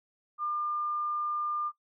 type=tone; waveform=sine; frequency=1200 Hz; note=D6; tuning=37 cents sharp; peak=-29 dBFS; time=0.38-1.72 s; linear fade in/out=50 ms; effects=noise-tail reverb RT60 0.1 s tail -20 dB re dry